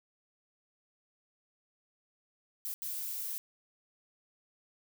violet noise bursts at uneven times, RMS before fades -38 dBFS, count 2, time 2.65-2.74 / 2.82-3.38 s, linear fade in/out 0 ms, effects none

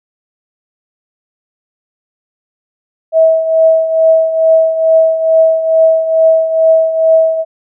sine tone with tremolo, 646 Hz, E5, 35 cents flat, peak -3 dBFS, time 3.12-7.45 s, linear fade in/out 50 ms, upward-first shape triangle, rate 2.3 Hz, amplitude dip 70%, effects none

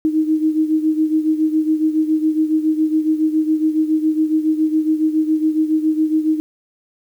sine beating tone pair, 311.1 / 318.3 Hz, D#4 / D#4, 0 / +39 cents, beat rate 7.2 Hz, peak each -15 / -20 dBFS, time 0.05-6.4 s, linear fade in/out 0 ms, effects 8-bit

